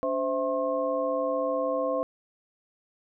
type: tone cluster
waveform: sine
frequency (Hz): 286 / 519 / 655 / 1072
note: D4 / C5 / E5 / C6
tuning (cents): -46 / -14 / -11 / +42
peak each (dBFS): -34 / -27 / -31 / -33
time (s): 0.03-2.03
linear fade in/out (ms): 0
effects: none